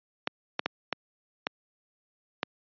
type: clicks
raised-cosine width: 0.3 ms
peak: -10 dBFS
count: 6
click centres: 0.274 / 0.594 / 0.66 / 0.927 / 1.469 / 2.431 s
effects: high-pass 200 Hz 12 dB/octave + resampled to 11025 Hz